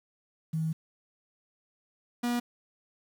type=tone pair in turn; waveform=sine / 45% pulse; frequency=159.8 / 241.1 Hz; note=D#3 / B3; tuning=+47 / -41 cents; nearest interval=perfect fifth; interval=712 cents; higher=second; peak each=-27 / -27 dBFS; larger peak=neither; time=0.53-0.73 / 2.23-2.4 s; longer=first; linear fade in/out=10 ms; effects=9-bit